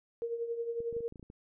sine tone with tremolo, 466.2 Hz, A#4, in tune, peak -30 dBFS, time 0.22-1.08 s, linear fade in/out 0 ms, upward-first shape triangle, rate 11 Hz, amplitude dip 70%
clicks, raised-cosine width 3 ms, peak -36 dBFS, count 9, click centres 0.804 / 0.927 / 0.966 / 1.006 / 1.124 / 1.158 / 1.196 / 1.228 / 1.301 s
effects none

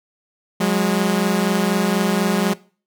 sawtooth tone pair together, 181.8 / 205.9 Hz, F#3 / G#3, -30 / -15 cents, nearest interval major second, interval 215 cents, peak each -15 dBFS, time 0.6-2.54 s, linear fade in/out 10 ms, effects noise-tail reverb RT60 0.4 s tail -21 dB re dry

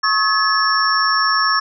sine tone cluster, 1099 / 1275 / 1711 / 5450 Hz, C#6 / D#6 / A6 / F8, -15 / +42 / -49 / -43 cents, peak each -19 dBFS, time 0.03-1.6 s, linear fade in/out 10 ms, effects none

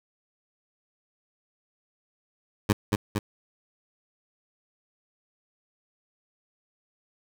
15% pulse tone with echo, 103.83 Hz, G#2, in tune, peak -12 dBFS, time 2.69-2.73 s, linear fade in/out 5 ms, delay 230 ms, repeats 2, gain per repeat -3 dB, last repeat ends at 3.19 s, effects none

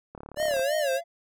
click train, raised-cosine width 1 ms, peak -27 dBFS, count 17, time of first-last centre 0.15-0.594 s, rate 36 Hz
square tone with vibrato, 572 Hz, D5, 46 cents flat, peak -25 dBFS, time 0.36-1.01 s, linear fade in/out 50 ms, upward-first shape sine, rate 3.1 Hz, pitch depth 150 cents each way
triangle tone, 680 Hz, F5, 46 cents flat, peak -29 dBFS, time 0.37-1.04 s, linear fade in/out 50 ms
effects none

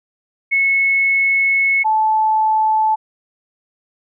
sine tone pair in turn, 2194 / 870.7 Hz, C#7 / A5, -18 / -18 cents, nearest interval octave + major third, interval 1600 cents, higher first, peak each -12 dBFS, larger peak neither, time 0.51-1.84 / 1.84-2.96 s, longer first, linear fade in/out 20 ms, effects none

